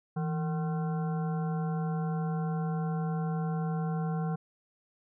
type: harmonic tone with a mistuned harmonic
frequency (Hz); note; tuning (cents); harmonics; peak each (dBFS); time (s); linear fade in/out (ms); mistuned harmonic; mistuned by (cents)
151.9; D#3; -41; 1 / 3 / 5 / 7 / 9 / 10; -29 / -41 / -40 / -47 / -48 / -55; 0.16-4.36; 10; 1; +130
effects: none